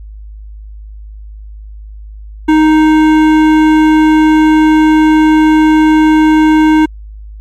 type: tone with hard clipping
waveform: sine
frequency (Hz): 311.1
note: D#4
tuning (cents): 0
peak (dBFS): -6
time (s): 2.48-6.86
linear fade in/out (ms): 10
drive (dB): 14
effects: added 52 Hz sine -26 dBFS peak until 7.4 s + MP3 64 kbps